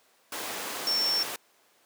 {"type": "tone in noise", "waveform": "sine", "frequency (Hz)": 5440, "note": "F8", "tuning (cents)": -46, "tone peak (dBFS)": -24, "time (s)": [0.87, 1.23], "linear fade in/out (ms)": 2, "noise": "pink", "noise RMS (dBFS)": -33, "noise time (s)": [0.32, 1.36], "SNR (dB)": 6, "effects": ["pink hiss -63 dBFS RMS until 1.85 s", "high-pass 400 Hz 12 dB/octave"]}